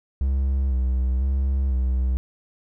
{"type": "tone with vibrato", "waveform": "triangle", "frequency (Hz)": 65.41, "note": "C2", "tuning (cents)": 0, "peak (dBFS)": -17, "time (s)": [0.21, 2.17], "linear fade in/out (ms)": 0, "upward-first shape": "square", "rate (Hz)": 1, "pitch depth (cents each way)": 46, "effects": []}